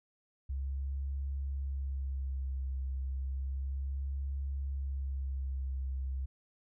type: tone with vibrato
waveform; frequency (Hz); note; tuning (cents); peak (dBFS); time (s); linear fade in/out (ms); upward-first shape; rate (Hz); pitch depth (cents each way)
sine; 67.4; C#2; -48; -33; 0.49-6.26; 10; sine; 0.32; 33
effects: none